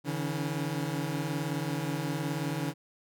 25% pulse tone cluster, 142.5 / 161.4 / 279.6 Hz, C#3 / E3 / C#4, +48 / -36 / +15 cents, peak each -30 / -30 / -36 dBFS, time 0.04-2.74 s, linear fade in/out 50 ms, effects none

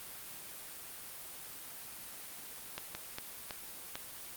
slowing click train, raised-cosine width 0.2 ms, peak -21 dBFS, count 5, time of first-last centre 2.78-3.955 s, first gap 170 ms, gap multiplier 1.38, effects white hiss -47 dBFS RMS until 4.36 s + Opus 32 kbps

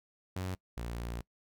sawtooth tone pair in turn, 92.8 / 58.46 Hz, F#2 / A#1, +6 / +6 cents, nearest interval minor sixth, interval 800 cents, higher first, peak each -31 / -33 dBFS, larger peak first, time 0.36-0.55 / 0.77-1.21 s, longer second, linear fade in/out 5 ms, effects noise-tail reverb RT60 0.1 s tail -23 dB re dry

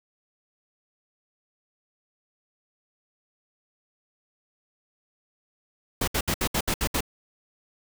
pink noise bursts, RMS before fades -25 dBFS, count 8, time 6.01-7.007 s, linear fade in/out 5 ms, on 66 ms, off 67 ms, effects none

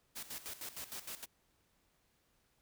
white noise with tremolo, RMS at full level -44 dBFS, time 0.15-1.26 s, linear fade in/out 20 ms, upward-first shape square, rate 6.5 Hz, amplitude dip 75%, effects pink hiss -75 dBFS RMS until 2.61 s

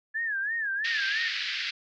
sine tone with vibrato, 1707 Hz, G#6, 47 cents sharp, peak -27 dBFS, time 0.14-1.29 s, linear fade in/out 20 ms, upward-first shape sine, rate 3 Hz, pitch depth 150 cents each way
pink band-pass noise, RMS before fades -32 dBFS, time 0.84-1.71 s, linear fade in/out 10 ms, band 1600 to 4900 Hz, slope 48 dB/octave
effects none

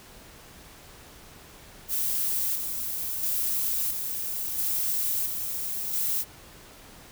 violet noise with tremolo, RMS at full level -27 dBFS, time 1.88-6.25 s, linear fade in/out 50 ms, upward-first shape square, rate 0.74 Hz, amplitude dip 40%, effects pink hiss -49 dBFS RMS until 7.11 s

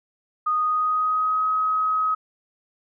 sine tone with pitch glide, 1238 to 1269.1 Hz, D#6 to D#6, -9 to +34 cents, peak -19 dBFS, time 0.46-2.15 s, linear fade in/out 10 ms, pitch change +43 cents, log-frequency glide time 0.58-1.46 s, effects none

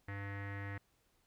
square tone with low-pass filter, 99.8 Hz, G2, 32 cents sharp, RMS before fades -43 dBFS, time 0.08-0.78 s, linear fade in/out 5 ms, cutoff 1900 Hz, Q 6.9, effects pink hiss -75 dBFS RMS until 1.26 s

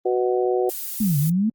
harmonic tone, 123.47 Hz, B2, in tune, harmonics 3 / 4 / 5 / 6, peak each -20 / -24 / -31 / -27 dBFS, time 0.05-0.7 s, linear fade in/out 10 ms
violet noise, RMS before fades -30 dBFS, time 0.69-1.3 s, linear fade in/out 5 ms
sine exponential two-way sweep, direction down then up, 230 to 138.59 to 230 Hz, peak -17 dBFS, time 1-1.5 s, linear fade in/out 10 ms, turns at 1.18 s
effects Opus 24 kbps

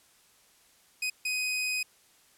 sawtooth tone bursts at uneven times, 2505 Hz, D#7, 11 cents sharp, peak -25 dBFS, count 2, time 1.02-1.1 / 1.25-1.83 s, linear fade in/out 5 ms, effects white hiss -62 dBFS RMS until 2.37 s + low-pass 12000 Hz 12 dB/octave

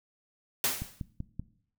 white noise with exponential decay, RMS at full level -25 dBFS, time 0.64-1.01 s, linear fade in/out 2 ms, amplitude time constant 80 ms
click train, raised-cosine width 5 ms, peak -23 dBFS, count 4, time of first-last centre 0.82-1.396 s, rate 5.21 Hz
effects noise-tail reverb RT60 0.6 s tail -18 dB re dry

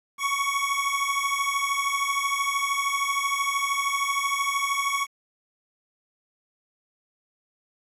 25% pulse beating tone pair, 1108.7 / 1121.7 Hz, C#6 / C#6, 0 / +20 cents, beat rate 13 Hz, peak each -23 dBFS, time 0.18-5.07 s, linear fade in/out 50 ms, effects resampled to 32000 Hz + 9-bit

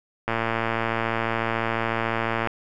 click train, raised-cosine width 0.5 ms, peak -9 dBFS, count 251, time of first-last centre 0.28-2.473 s, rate 114 Hz, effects none

